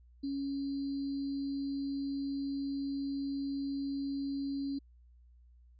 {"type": "tone with sample-and-hold", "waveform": "sine", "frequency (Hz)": 277.2, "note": "C#4", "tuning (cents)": 0, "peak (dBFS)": -33, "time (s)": [0.23, 4.79], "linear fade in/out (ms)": 10, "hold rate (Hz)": 4410, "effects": ["added 60 Hz sine -57 dBFS peak until 5.79 s", "resampled to 16000 Hz"]}